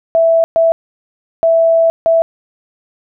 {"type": "tone bursts at uneven times", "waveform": "sine", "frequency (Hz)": 659.3, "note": "E5", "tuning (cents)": 0, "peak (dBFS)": -7, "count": 4, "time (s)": [[0.15, 0.44], [0.56, 0.72], [1.43, 1.9], [2.06, 2.22]], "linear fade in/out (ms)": 0, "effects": []}